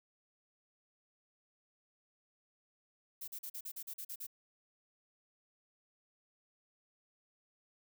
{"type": "noise bursts", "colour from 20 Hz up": "violet", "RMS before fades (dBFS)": -44, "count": 10, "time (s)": [3.21, 4.269], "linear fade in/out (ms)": 10, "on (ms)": 69, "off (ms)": 41, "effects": []}